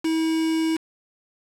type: tone with quantisation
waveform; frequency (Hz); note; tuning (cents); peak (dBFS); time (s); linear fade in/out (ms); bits
triangle; 322.1; E4; -40; -18; 0.04-0.77; 10; 5
effects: low-pass 10000 Hz 12 dB/octave